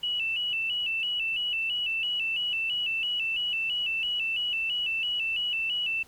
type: tone with vibrato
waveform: sine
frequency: 2794 Hz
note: F7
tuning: in tune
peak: -26 dBFS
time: 0.03-6.03 s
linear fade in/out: 5 ms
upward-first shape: square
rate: 3 Hz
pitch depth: 81 cents each way
effects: pink hiss -56 dBFS RMS until 6.07 s + Opus 48 kbps